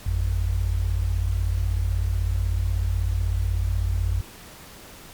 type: tone pair together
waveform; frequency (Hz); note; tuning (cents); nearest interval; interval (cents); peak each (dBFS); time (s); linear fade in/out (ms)
sine; 52.83 / 89; G#1 / F2; +30 / +33; major sixth; 903; -23; 0.06-4.21; 5
effects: pink hiss -44 dBFS RMS until 5.13 s + MP3 96 kbps